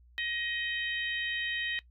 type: harmonic tone with a mistuned harmonic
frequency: 629 Hz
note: D#5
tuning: 19 cents sharp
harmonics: 3 / 4 / 5 / 6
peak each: -34 / -39 / -37 / -41 dBFS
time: 0.18-1.79 s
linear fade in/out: 0 ms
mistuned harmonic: 5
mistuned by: -26 cents
effects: noise-tail reverb RT60 0.1 s tail -19 dB re dry + added 60 Hz sine -56 dBFS peak until 1.9 s